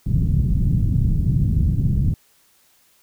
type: low-pass noise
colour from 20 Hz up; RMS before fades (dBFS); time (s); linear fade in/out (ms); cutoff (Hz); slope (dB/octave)
white; -18; 0.06-2.14; 2; 160; 24
effects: white hiss -58 dBFS RMS until 3.02 s